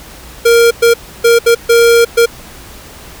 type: tone bursts at uneven times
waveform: square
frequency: 467 Hz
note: A#4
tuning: 3 cents sharp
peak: -5 dBFS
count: 6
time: 0.45-0.71 / 0.82-0.94 / 1.24-1.39 / 1.46-1.55 / 1.69-2.05 / 2.17-2.26 s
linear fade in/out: 10 ms
effects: added 60 Hz sine -40 dBFS peak until 3.2 s + pink hiss -34 dBFS RMS until 3.2 s